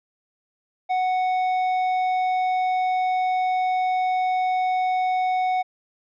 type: tone with tanh clipping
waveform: sine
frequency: 740 Hz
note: F#5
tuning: in tune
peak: -21 dBFS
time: 0.89-5.63 s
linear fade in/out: 20 ms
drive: 8 dB
effects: none